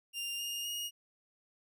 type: tone with pitch steps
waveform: sawtooth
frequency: 2796 / 2832 / 2868 Hz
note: F7 / F7 / F7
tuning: +1 / +23 / +45 cents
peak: -33 dBFS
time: 0.13-0.91 s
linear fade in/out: 50 ms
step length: 260 ms
effects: none